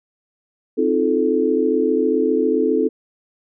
sine chord, F dominant seventh, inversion second, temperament just, 261.9 / 314.3 / 349.2 / 436.5 Hz, C4 / Eb4 / F4 / A4, +2 / +18 / 0 / -14 cents, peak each -21 / -21 / -23 / -18 dBFS, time 0.77-2.89 s, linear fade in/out 20 ms, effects none

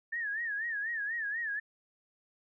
sine tone with vibrato, 1760 Hz, A6, in tune, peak -32 dBFS, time 0.12-1.6 s, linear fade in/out 10 ms, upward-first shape sine, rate 4.1 Hz, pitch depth 130 cents each way, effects none

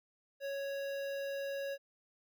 square tone with notch filter, 554.4 Hz, C#5, in tune, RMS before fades -39 dBFS, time 0.4-1.78 s, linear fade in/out 50 ms, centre 8600 Hz, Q 0.75, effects none

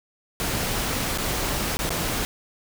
pink noise with dropouts, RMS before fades -26 dBFS, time 0.4-2.25 s, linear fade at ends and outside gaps 0 ms, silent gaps 1.176-1.184 / 1.77-1.791 / 1.893-1.905 s, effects none

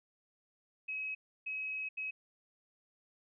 sine tone bursts at uneven times, 2553 Hz, D#7, 44 cents sharp, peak -36 dBFS, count 3, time 0.88-1.15 / 1.46-1.89 / 1.97-2.11 s, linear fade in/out 10 ms, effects none

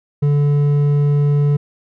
triangle tone with hard clipping, 144.9 Hz, D3, 23 cents flat, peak -13 dBFS, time 0.22-1.57 s, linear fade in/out 10 ms, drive 9 dB, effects none

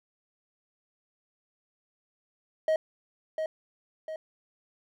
triangle tone with echo, 631 Hz, D#5, 24 cents sharp, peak -20 dBFS, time 2.68-2.76 s, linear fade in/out 2 ms, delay 700 ms, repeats 2, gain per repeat -6 dB, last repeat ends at 4.16 s, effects none

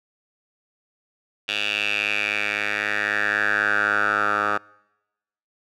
10% pulse tone with band-pass filter sweep, 103.8 Hz, G#2, in tune, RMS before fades -23 dBFS, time 1.48-4.58 s, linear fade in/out 10 ms, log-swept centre 3000 to 1200 Hz, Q 5.2, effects noise-tail reverb RT60 1.0 s tail -26 dB re dry

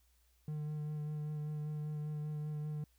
triangle tone with vibrato, 151 Hz, D3, 48 cents sharp, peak -35 dBFS, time 0.48-2.84 s, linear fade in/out 2 ms, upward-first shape sine, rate 5.1 Hz, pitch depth 16 cents each way, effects added 60 Hz sine -69 dBFS peak until 2.98 s + white hiss -75 dBFS RMS until 2.98 s

